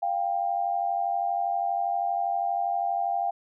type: tone pair together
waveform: sine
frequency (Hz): 698.5 / 791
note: F5 / G5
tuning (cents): 0 / +15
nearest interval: major second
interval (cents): 215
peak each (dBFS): -27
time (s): 0.02-3.31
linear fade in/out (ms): 10
effects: none